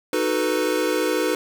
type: chord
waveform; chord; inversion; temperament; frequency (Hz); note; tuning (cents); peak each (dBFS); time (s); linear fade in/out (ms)
square; B dominant seventh; first; equal; 311.1 / 370 / 440 / 493.9; D#4 / F#4 / A4 / B4; 0 / 0 / 0 / 0; -26 / -27 / -27 / -25; 0.13-1.35; 2
effects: 8-bit